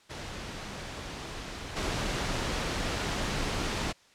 pink noise with level steps, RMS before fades -39 / -31 dBFS, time 0.09-3.93 s, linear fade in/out 20 ms, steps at 1.76 s, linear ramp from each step 10 ms, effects white hiss -60 dBFS RMS until 4.14 s + low-pass 6000 Hz 12 dB/octave

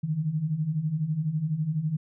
sine beating tone pair, 146.83 / 158.83 Hz, D3 / D#3, 0 / +36 cents, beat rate 12 Hz, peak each -31 / -26 dBFS, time 0.03-1.97 s, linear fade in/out 10 ms, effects none

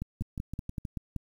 two click trains, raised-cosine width 5 ms, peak -23 / -21 dBFS, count 5 / 7, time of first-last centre 0.22-0.852 / 0.02-1.163 s, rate 6.33 / 5.25 Hz, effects 9-bit

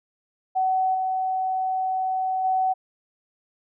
sine tone with level steps, 753 Hz, F#5, 30 cents sharp, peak -19 / -22 / -19 dBFS, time 0.55-2.74 s, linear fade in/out 20 ms, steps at 0.94 / 2.44 s, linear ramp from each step 10 ms, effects none

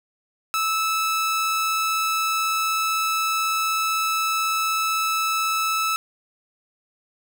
sawtooth tone, 1309 Hz, E6, 13 cents flat, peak -17 dBFS, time 0.54-5.96 s, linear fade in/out 0 ms, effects 9-bit

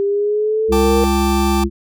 sine linear sweep, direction up, 396.9 to 466.2 Hz, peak -14 dBFS, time 0-1.04 s, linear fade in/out 0 ms
harmonic tone, 68.6 Hz, C#2, 17 cents flat, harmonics 1 / 3 / 5, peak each -18 / -18 / -18 dBFS, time 0.68-1.7 s, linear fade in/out 50 ms
45% pulse chord, G suspended second, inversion none, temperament just, 784 / 882 / 1176 Hz, G5 / A5 / D6, 0 / +4 / +2 cents, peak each -24 dBFS, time 0.72-1.64 s, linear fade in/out 5 ms
effects none

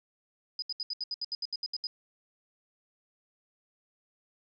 sine tone bursts, 4978 Hz, D#8, in tune, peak -31 dBFS, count 13, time 0.59-1.87 s, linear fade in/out 2 ms, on 32 ms, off 72 ms, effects none

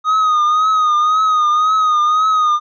triangle tone with vibrato, 1244.5 Hz, D#6, in tune, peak -9 dBFS, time 0.04-2.6 s, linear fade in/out 50 ms, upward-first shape triangle, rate 1.9 Hz, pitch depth 64 cents each way, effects resampled to 16000 Hz

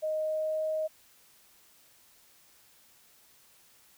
sine tone with pitch glide, 622.3 to 626.3 Hz, D#5 to D#5, 0 to +11 cents, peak -28 dBFS, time 0.02-0.88 s, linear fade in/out 20 ms, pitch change +11 cents, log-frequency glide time 0.2-0.67 s, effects white hiss -61 dBFS RMS until 3.97 s

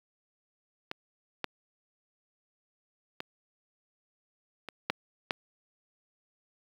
clicks, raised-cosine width 0.3 ms, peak -18 / -14 / -19 / -23 / -10 / -11 dBFS, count 6, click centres 0.914 / 1.443 / 3.204 / 4.687 / 4.9 / 5.308 s, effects high-pass 150 Hz 12 dB/octave + 8-bit

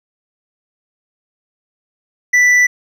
sine tone with hard clipping, 1975.5 Hz, B6, in tune, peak -9 dBFS, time 2.33-2.67 s, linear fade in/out 10 ms, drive 5 dB, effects none

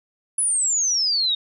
sine exponential sweep, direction down, 10340 to 3690 Hz, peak -18 dBFS, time 0.38-1.35 s, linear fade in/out 5 ms, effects none

